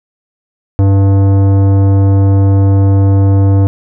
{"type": "tone with tanh clipping", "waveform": "sine", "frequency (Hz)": 98, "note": "G2", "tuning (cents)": 0, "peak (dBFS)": -7, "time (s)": [0.79, 3.67], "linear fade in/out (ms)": 0, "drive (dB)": 15, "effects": []}